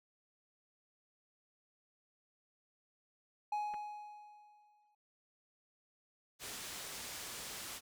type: tone with exponential decay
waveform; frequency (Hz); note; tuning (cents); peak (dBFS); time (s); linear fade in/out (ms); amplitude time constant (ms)
triangle; 837; G#5; +13; -31; 3.52-4.95; 5; 310
type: clicks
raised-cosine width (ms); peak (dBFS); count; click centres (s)
0.5; -37; 2; 3.738 / 3.743
type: low-pass noise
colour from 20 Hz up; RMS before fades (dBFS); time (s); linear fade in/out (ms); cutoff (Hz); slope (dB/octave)
white; -46; 6.39-7.81; 50; 9400; 12
effects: none